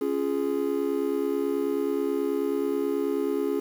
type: chord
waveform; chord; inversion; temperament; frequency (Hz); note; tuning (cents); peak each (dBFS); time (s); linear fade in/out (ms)
triangle; Db major; none; just; 277.2 / 346.5 / 415.8; Db4 / F4 / Ab4; 0 / -14 / +2; -27 / -28 / -25; 0.01-3.6; 5
effects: 8-bit